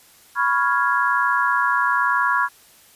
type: chord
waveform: sine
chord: C# dominant seventh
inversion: third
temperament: equal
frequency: 987.8 / 1108.7 / 1396.9 / 1661.2 Hz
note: B5 / C#6 / E#6 / G#6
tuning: 0 / 0 / 0 / 0 cents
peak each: -22 dBFS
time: 0.35-2.49 s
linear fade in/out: 50 ms
effects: white hiss -51 dBFS RMS until 2.95 s + resampled to 32000 Hz